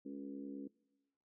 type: harmonic tone with a mistuned harmonic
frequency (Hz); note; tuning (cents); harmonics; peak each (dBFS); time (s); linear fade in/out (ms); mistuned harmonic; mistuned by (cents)
69.5; C#2; +5; 3 / 4 / 5 / 6 / 7; -50 / -45 / -54 / -58 / -57; 0.05-0.68; 10; 6; +41
effects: noise-tail reverb RT60 1.0 s tail -22 dB re dry